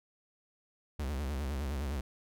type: tone with vibrato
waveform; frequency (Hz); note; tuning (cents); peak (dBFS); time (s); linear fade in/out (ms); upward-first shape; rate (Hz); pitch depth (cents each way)
45% pulse; 69.6; C#2; +8; -33; 0.99-2.01; 5; sine; 9.8; 170
effects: none